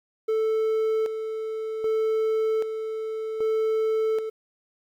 triangle tone with tremolo, 440 Hz, A4, in tune, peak -19 dBFS, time 0.28-4.3 s, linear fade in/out 10 ms, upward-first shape square, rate 0.64 Hz, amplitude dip 55%, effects 10-bit

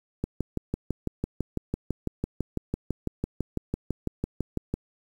click train, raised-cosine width 3 ms, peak -14 dBFS, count 28, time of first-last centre 0.24-4.74 s, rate 6 Hz, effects 8-bit

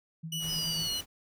sine tone with tremolo, 162 Hz, E3, 30 cents flat, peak -35 dBFS, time 0.23-0.88 s, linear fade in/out 10 ms, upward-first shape sine, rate 9.3 Hz, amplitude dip 60%
sawtooth tone with vibrato, 2934 Hz, F#7, 15 cents flat, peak -30 dBFS, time 0.32-1.01 s, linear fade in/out 5 ms, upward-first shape sine, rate 6.4 Hz, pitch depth 11 cents each way
pink noise, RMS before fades -45 dBFS, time 0.39-1.06 s, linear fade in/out 50 ms
sine linear sweep, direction down, 5180 to 4069 Hz, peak -33 dBFS, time 0.47-1.01 s, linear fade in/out 50 ms
effects none

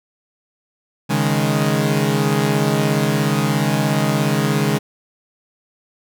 sawtooth chord, C# suspended second, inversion none, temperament equal, 138.59 / 155.56 / 207.7 Hz, C#3 / D#3 / G#3, 0 / 0 / 0 cents, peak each -16 dBFS, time 1.09-4.79 s, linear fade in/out 20 ms, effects none

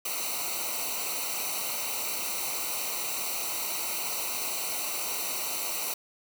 white noise with comb filter, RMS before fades -32 dBFS, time 0.05-5.94 s, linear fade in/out 5 ms, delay 0.59 ms, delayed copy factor -0.95, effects none

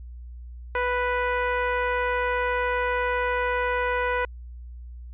15% pulse tone, 493.9 Hz, B4, in tune, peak -16 dBFS, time 0.75-4.25 s, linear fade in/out 2 ms, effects added 60 Hz sine -37 dBFS peak until 5.13 s + resampled to 8000 Hz

